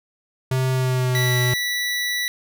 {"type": "tone with pitch glide", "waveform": "square", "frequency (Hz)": [130, 124.2], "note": ["C3", "B2"], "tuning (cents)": [-11, 10], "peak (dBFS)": -19, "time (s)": [0.51, 1.54], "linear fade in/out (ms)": 5, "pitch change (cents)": -79, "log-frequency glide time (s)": [0.72, 1.4]}
{"type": "tone", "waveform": "25% pulse", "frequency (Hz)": 1959, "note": "B6", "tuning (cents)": -15, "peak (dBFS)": -18, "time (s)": [1.15, 2.28], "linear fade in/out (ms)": 0}
{"effects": []}